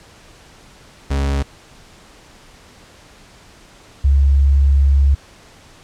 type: tone pair in turn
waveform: 40% pulse / sine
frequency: 69.3 / 69.3 Hz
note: C#2 / C#2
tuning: 0 / 0 cents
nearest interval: unison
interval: 0 cents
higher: neither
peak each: -15 / -9 dBFS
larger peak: second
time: 1.1-1.43 / 4.04-5.15 s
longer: second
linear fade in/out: 10 ms
effects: pink hiss -45 dBFS RMS until 5.83 s + low-pass 8000 Hz 12 dB/octave